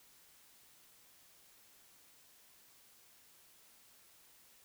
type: silence
effects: white hiss -64 dBFS RMS until 4.64 s